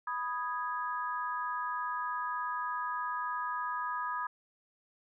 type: chord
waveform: sine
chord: G# minor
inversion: first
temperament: equal with one note detuned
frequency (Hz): 987.8 / 1244.5 / 1656.4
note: B5 / D#6 / G#6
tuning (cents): 0 / 0 / -5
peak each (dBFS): -36 / -36 / -40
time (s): 0.07-4.27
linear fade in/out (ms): 5
effects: none